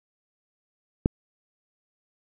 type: click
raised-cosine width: 3 ms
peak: -6 dBFS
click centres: 1.059 s
effects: none